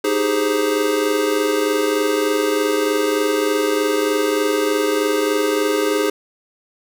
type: chord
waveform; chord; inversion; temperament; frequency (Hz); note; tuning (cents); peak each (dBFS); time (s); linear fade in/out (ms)
square; Ab major seventh; second; equal; 311.1 / 392 / 415.3 / 523.3; Eb4 / G4 / Ab4 / C5; 0 / 0 / 0 / 0; -23 / -25 / -20 / -25; 0.04-6.1; 5
effects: none